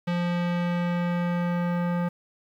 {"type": "tone with low-pass filter sweep", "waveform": "square", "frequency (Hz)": 174.61, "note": "F3", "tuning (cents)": 0, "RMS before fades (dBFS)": -26, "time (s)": [0.07, 2.09], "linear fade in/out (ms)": 10, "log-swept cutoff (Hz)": [3200, 1500], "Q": 1.1, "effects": ["9-bit"]}